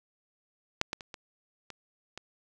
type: clicks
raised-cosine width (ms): 0.2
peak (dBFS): -8 / -15 / -25 / -24 / -25 / -23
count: 6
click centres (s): 0.814 / 0.931 / 1.008 / 1.142 / 1.703 / 2.176
effects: none